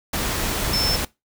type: tone in noise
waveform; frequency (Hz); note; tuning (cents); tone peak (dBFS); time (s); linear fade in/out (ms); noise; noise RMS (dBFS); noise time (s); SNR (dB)
sine; 5310; E8; +12; -20; 0.73-0.96; 5; pink; -24; 0.13-1.05; +1
effects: noise-tail reverb RT60 0.2 s tail -20 dB re dry